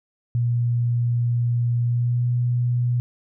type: tone with pitch glide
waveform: sine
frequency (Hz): 119.6 to 121.9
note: A#2 to B2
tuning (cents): +45 to -22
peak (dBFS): -18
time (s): 0.35-3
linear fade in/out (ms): 0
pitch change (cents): +33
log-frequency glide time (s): 1.84-2.26
effects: none